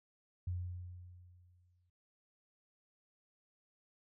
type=tone with exponential decay; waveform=sine; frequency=89.3 Hz; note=F2; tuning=39 cents sharp; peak=-34 dBFS; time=0.47-1.9 s; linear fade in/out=5 ms; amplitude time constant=310 ms; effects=none